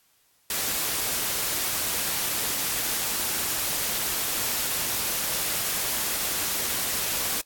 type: noise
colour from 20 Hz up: white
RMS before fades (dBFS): -27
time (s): 0.5-7.41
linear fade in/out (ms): 2
effects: white hiss -64 dBFS RMS until 7.45 s + AAC 64 kbps